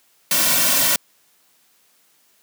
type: noise with comb filter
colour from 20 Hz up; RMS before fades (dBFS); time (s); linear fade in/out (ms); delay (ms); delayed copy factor
white; -17; 0.31-0.96; 2; 2.4; -1
effects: white hiss -59 dBFS RMS until 2.42 s + high-pass 150 Hz 12 dB/octave